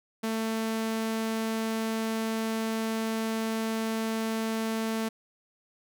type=tone; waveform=sawtooth; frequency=222.8 Hz; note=A3; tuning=22 cents sharp; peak=-24 dBFS; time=0.23-5.09 s; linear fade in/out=10 ms; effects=none